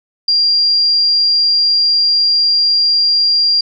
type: tone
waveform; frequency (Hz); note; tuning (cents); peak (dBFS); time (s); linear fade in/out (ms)
sine; 4774; D8; +28; -9; 0.28-3.61; 5
effects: none